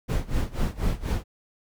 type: noise with tremolo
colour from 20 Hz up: brown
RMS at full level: -23 dBFS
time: 0.08-1.24 s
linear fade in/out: 20 ms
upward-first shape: sine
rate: 4.1 Hz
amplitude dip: 90%
effects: none